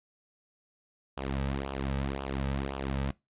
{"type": "tone with flanger", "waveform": "sawtooth", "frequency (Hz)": 68, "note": "C#2", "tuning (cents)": -33, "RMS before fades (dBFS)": -33, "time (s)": [1.17, 3.11], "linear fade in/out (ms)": 5, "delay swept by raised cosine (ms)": [0.47, 2.87], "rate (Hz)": 1.9, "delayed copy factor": -0.75, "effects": ["noise-tail reverb RT60 0.2 s tail -21 dB re dry", "resampled to 8000 Hz"]}